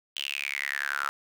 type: tone with high-pass filter sweep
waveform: sawtooth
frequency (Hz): 70.5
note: C#2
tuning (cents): +30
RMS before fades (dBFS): -32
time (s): 0.16-1.09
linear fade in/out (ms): 0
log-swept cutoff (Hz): 3100 to 1300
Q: 9.1
effects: none